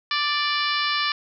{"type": "harmonic tone", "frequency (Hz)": 587.3, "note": "D5", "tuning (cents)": 0, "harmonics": [2, 3, 4, 5, 6, 7, 8, 9], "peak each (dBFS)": [-26, -28, -29, -30, -31, -31, -32, -33], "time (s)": [0.11, 1.12], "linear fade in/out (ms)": 2, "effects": []}